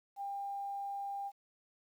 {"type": "tone with quantisation", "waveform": "sine", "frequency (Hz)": 798, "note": "G5", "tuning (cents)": 31, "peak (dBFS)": -37, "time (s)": [0.16, 1.32], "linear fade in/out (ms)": 50, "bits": 11, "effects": []}